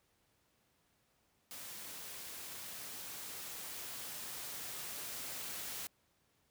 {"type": "noise with level ramp", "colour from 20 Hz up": "white", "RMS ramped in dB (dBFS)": [-48, -43], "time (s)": [1.51, 5.87], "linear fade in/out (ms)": 0, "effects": ["pink hiss -75 dBFS RMS until 6.5 s", "high-pass 60 Hz 12 dB/octave"]}